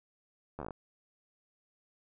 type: slowing click train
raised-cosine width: 1 ms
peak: -26 dBFS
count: 8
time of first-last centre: 0.59-0.707 s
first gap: 12 ms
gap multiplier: 1.11
effects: none